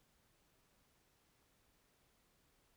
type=silence; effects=pink hiss -75 dBFS RMS until 2.76 s